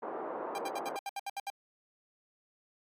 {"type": "band-pass noise", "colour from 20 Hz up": "pink", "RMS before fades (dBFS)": -39, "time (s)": [0.02, 0.97], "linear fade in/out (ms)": 10, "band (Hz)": [350, 1100], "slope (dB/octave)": 24}
{"type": "tone bursts", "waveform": "45% pulse", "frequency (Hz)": 796, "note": "G5", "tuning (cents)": 26, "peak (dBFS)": -35, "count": 10, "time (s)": [0.55, 1.501], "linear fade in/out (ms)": 2, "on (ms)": 33, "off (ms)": 69}
{"effects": ["AAC 48 kbps"]}